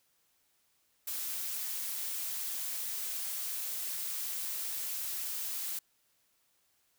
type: noise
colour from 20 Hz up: blue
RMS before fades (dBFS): -37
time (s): 1.07-5.79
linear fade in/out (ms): 5
effects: white hiss -73 dBFS RMS until 6.98 s